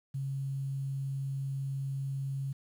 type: tone with quantisation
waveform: sine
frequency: 136.4 Hz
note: C#3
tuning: 28 cents flat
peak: -32 dBFS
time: 0.14-2.53 s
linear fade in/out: 10 ms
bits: 10
effects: none